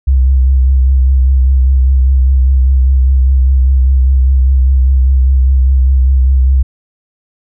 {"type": "tone with vibrato", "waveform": "sine", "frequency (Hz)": 65.41, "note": "C2", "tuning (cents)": 0, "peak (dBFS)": -5, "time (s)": [0.07, 6.63], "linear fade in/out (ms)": 10, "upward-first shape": "triangle", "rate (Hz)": 5, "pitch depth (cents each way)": 50, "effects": []}